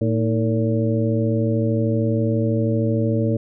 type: harmonic tone with a mistuned harmonic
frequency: 113.5 Hz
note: A#2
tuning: 46 cents flat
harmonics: 1 / 2 / 3 / 4 / 5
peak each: -20 / -23 / -25 / -26 / -27 dBFS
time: 0.01-3.37 s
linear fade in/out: 5 ms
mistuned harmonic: 3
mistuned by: -110 cents
effects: none